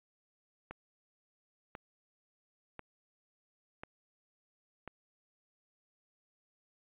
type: click train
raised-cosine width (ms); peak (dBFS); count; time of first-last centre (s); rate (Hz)
0.5; -28; 5; 0.71-4.877; 0.96
effects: resampled to 8000 Hz